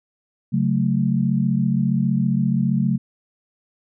sine chord, F# minor, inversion second, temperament equal, 138.59 / 185 / 220 Hz, C#3 / F#3 / A3, 0 / 0 / 0 cents, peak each -21 dBFS, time 0.52-2.98 s, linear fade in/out 20 ms, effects none

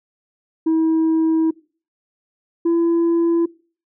sine tone pair in turn, 322 / 336.5 Hz, E4 / E4, -41 / +36 cents, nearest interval minor second, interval 77 cents, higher second, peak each -11 dBFS, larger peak neither, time 0.66-1.51 / 2.65-3.46 s, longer first, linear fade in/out 10 ms, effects noise-tail reverb RT60 0.4 s tail -23 dB re dry + tanh soft clip ceiling -13 dBFS

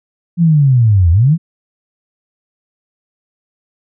sine linear two-way sweep, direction down then up, 175.4 to 79.9 to 175.4 Hz, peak -6 dBFS, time 0.37-1.38 s, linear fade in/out 50 ms, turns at 1.11 s, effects none

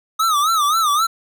square tone with vibrato, 1244.5 Hz, D#6, in tune, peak -15 dBFS, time 0.19-1.07 s, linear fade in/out 10 ms, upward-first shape sine, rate 3.8 Hz, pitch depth 140 cents each way, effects none

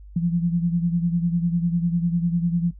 sine beating tone pair, 170 / 180 Hz, F3 / F#3, -46 / -47 cents, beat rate 10 Hz, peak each -20 / -25 dBFS, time 0.16-2.71 s, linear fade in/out 5 ms, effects noise-tail reverb RT60 0.1 s tail -18 dB re dry + added 50 Hz sine -40 dBFS peak until 2.79 s

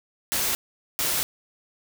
white noise bursts at uneven times, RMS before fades -25 dBFS, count 2, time 0.32-0.55 / 0.99-1.23 s, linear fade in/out 0 ms, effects none

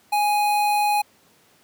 square tone with notch filter, 830.6 Hz, G#5, in tune, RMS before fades -20 dBFS, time 0.12-1.02 s, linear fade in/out 10 ms, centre 6200 Hz, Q 1.9, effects pink hiss -57 dBFS RMS until 1.63 s + high-pass 150 Hz 12 dB/octave

